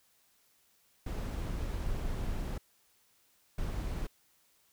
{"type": "noise bursts at uneven times", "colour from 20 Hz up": "brown", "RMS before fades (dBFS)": -35, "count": 2, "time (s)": [[1.06, 2.58], [3.58, 4.07]], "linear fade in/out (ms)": 5, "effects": ["white hiss -69 dBFS RMS until 4.72 s"]}